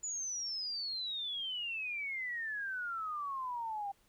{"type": "exponential sweep", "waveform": "sine", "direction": "down", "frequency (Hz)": [7010, 784], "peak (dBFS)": -36, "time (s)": [0.03, 3.92], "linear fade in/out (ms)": 10, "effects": ["pink hiss -70 dBFS RMS until 4.08 s"]}